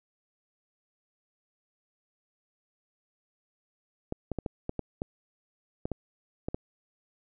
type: clicks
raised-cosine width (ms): 2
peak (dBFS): -18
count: 11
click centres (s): 4.124 / 4.317 / 4.387 / 4.462 / 4.694 / 4.793 / 5.019 / 5.855 / 5.917 / 6.485 / 6.545
effects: none